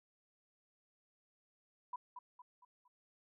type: tone with echo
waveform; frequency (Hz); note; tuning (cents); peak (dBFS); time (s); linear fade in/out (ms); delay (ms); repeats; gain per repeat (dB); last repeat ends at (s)
sine; 987.8; B5; 0; -39; 1.93-1.96; 5; 230; 4; -7; 2.88
effects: none